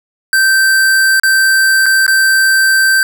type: tone with dropouts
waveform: square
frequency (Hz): 1558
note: G6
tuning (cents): -11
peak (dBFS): -8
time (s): 0.33-3.03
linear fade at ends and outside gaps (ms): 1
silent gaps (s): 1.198-1.234 / 1.859-1.863 / 2.065-2.079
effects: none